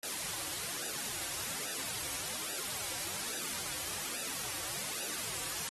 white noise with flanger, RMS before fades -38 dBFS, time 0.03-5.69 s, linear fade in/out 2 ms, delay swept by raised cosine 0.91 to 4.81 ms, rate 1.2 Hz, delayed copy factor -0.8, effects AAC 32 kbps

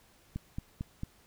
click train, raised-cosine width 5 ms, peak -23 dBFS, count 4, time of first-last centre 0.36-1.034 s, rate 4.45 Hz, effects pink hiss -63 dBFS RMS until 1.26 s

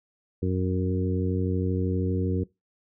harmonic tone with a mistuned harmonic, 92.5 Hz, F#2, in tune, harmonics 1 / 2 / 3 / 4 / 5, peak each -26 / -29 / -31 / -32 / -33 dBFS, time 0.42-2.44 s, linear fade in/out 10 ms, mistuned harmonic 1, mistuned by -16 cents, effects noise-tail reverb RT60 0.2 s tail -21 dB re dry

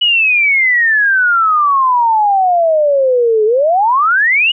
sine exponential two-way sweep, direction down then up, 2960 to 420.2 to 2960 Hz, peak -8 dBFS, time 0.01-4.52 s, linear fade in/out 10 ms, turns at 3.45 s, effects none

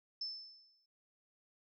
sine tone with exponential decay, 5274 Hz, E8, in tune, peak -36 dBFS, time 0.21-0.86 s, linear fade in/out 5 ms, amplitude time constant 140 ms, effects none

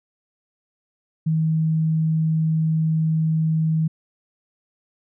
sine tone, 159.2 Hz, D#3, 40 cents sharp, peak -17 dBFS, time 1.26-3.88 s, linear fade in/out 10 ms, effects none

